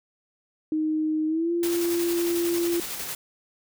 sine tone with pitch glide, 311.1 to 343.2 Hz, D#4 to F4, 0 to -30 cents, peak -22 dBFS, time 0.72-2.8 s, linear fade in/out 2 ms, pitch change +170 cents, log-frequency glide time 1.27-1.52 s
white noise with tremolo, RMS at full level -32 dBFS, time 1.63-3.15 s, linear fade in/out 2 ms, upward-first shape square, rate 11 Hz, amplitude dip 30%
effects none

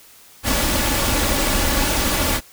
pink noise with comb filter, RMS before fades -19 dBFS, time 0.43-2.41 s, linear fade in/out 50 ms, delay 3.5 ms, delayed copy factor +0.5, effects white hiss -47 dBFS RMS until 2.52 s

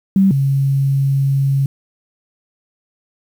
sine tone pair in turn, 193.6 / 137.29 Hz, G3 / C#3, -21 / -16 cents, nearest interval tritone, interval 595 cents, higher first, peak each -8 / -12 dBFS, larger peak first, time 0.16-0.31 / 0.31-1.66 s, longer second, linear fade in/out 2 ms, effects 7-bit

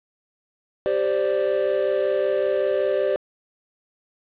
triangle chord, G suspended fourth, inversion none, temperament just, 392 / 522.7 / 588 Hz, G4 / C5 / D5, 0 / -2 / +2 cents, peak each -22 / -22 / -21 dBFS, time 0.86-3.16 s, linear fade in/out 0 ms, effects resampled to 8000 Hz + 7-bit

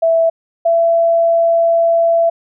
sine tone pair in turn, 659.3 / 670 Hz, E5 / E5, 0 / +28 cents, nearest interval unison, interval 28 cents, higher second, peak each -9 dBFS, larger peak neither, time 0.02-0.3 / 0.65-2.3 s, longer second, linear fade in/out 10 ms, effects none

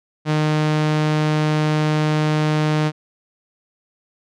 sawtooth tone, 153.2 Hz, D#3, 27 cents flat, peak -12 dBFS, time 0.25-2.92 s, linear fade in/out 50 ms, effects low-pass 5000 Hz 12 dB/octave

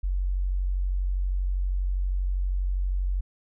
sine tone, 46.25 Hz, F#1, in tune, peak -23 dBFS, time 0.03-3.21 s, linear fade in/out 10 ms, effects none

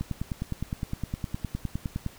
click train, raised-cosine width 5 ms, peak -17 dBFS, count 21, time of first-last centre 0.01-2.063 s, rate 9.74 Hz, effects pink hiss -51 dBFS RMS until 2.18 s

